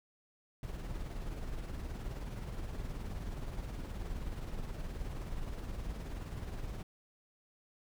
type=noise with tremolo; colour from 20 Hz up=brown; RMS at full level=-38 dBFS; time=0.63-6.83 s; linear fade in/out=2 ms; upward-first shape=triangle; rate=19 Hz; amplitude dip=50%; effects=none